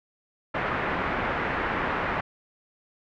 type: low-pass noise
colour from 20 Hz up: white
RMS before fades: -28 dBFS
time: 0.54-2.21 s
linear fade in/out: 10 ms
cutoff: 1900 Hz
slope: 24 dB/octave
effects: none